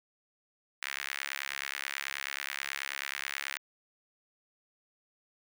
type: tone with high-pass filter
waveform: sawtooth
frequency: 69.3 Hz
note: C#2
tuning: in tune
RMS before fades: -38 dBFS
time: 0.82-3.58 s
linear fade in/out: 5 ms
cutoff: 1900 Hz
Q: 2.2
effects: none